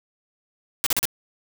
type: noise bursts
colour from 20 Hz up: white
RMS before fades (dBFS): -21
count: 4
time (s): 0.84-1.054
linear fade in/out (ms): 0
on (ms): 25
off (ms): 38
effects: none